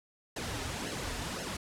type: noise with flanger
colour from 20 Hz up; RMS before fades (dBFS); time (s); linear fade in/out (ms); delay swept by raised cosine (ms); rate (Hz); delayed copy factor
pink; -37; 0.36-1.57; 5; 0.83 to 5.93; 1.9; -0.75
effects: low-pass 9000 Hz 12 dB/octave